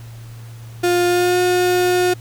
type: tone with pitch glide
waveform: 35% pulse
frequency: 353.1 to 360.3 Hz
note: F4 to F#4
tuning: +19 to -46 cents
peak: -12 dBFS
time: 0.83-2.14 s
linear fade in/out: 10 ms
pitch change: +35 cents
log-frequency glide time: 1.08-1.39 s
effects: added 115 Hz sine -33 dBFS peak until 2.2 s + pink hiss -46 dBFS RMS until 2.2 s